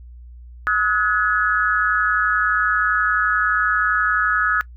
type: tone cluster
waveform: sine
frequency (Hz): 1274 / 1463 / 1695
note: D#6 / F#6 / G#6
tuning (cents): +41 / -20 / +35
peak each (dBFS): -20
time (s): 0.67-4.61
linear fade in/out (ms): 0
effects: noise-tail reverb RT60 0.1 s tail -21 dB re dry + added 60 Hz sine -37 dBFS peak until 4.76 s